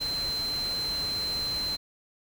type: tone in noise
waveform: sine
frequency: 4100 Hz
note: C8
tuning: 36 cents flat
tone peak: -28 dBFS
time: 0-1.77 s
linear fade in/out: 20 ms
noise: pink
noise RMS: -39 dBFS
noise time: 0-1.77 s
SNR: +8 dB
effects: none